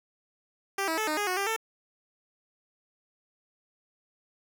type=tone with pitch steps; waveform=10% pulse; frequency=393 / 323.5 / 434.8 / 306.8 / 412.7 / 366.3 / 396.8 / 446.2 Hz; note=G4 / E4 / A4 / D#4 / G#4 / F#4 / G4 / A4; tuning=+4 / -32 / -21 / -24 / -11 / -17 / +21 / +24 cents; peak=-19 dBFS; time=0.78-1.564 s; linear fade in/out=5 ms; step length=98 ms; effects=none